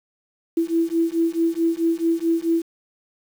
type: beating tone pair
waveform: sine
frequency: 329.6 / 334.2 Hz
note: E4 / E4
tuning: 0 / +24 cents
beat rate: 4.6 Hz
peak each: -21 dBFS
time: 0.57-2.62 s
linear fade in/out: 5 ms
effects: 7-bit